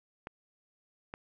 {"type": "clicks", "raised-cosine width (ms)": 0.5, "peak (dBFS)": -25, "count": 2, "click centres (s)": [0.271, 1.139], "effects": []}